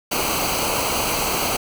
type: noise with comb filter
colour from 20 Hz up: pink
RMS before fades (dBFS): -22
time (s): 0.11-1.57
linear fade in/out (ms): 10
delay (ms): 0.56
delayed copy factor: -0.7
effects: none